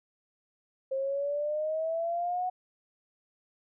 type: exponential sweep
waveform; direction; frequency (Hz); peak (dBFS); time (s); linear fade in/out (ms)
sine; up; 530 to 739; -28; 0.91-2.5; 10
effects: none